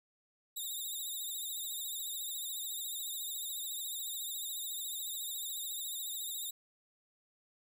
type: tone with vibrato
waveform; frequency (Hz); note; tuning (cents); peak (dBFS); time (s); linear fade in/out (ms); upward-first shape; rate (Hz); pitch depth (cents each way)
5% pulse; 3739; A#7; +4; -31; 0.56-6.51; 10; sine; 14; 77
effects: none